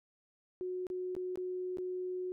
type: tone with dropouts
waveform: sine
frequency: 365.8 Hz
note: F#4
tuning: 20 cents flat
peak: -35 dBFS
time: 0.61-2.32 s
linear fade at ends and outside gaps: 0 ms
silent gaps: 0.868-0.901 / 1.151-1.165 / 1.357-1.374 / 1.772-1.784 s
effects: none